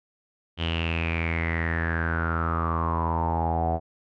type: tone with low-pass filter sweep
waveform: sawtooth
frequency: 82.7 Hz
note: E2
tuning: 6 cents sharp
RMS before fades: -26 dBFS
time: 0.57-3.8 s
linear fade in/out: 50 ms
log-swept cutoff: 3100 to 700 Hz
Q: 9.9
effects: none